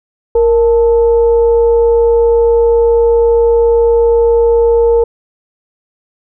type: tone with frequency modulation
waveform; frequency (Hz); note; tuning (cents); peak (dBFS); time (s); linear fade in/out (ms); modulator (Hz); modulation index
sine; 466.1; A#4; 0; -6; 0.35-5.04; 5; 415; 0.35
effects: none